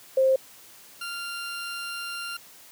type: tone pair in turn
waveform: sine / 20% pulse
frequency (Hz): 528 / 1390.6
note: C5 / F6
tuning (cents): +16 / -8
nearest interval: octave + perfect fourth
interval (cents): 1676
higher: second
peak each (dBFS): -17 / -27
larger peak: first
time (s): 0.17-0.36 / 1.01-2.37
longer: second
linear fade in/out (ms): 5
effects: white hiss -50 dBFS RMS until 2.71 s + high-pass 100 Hz 12 dB/octave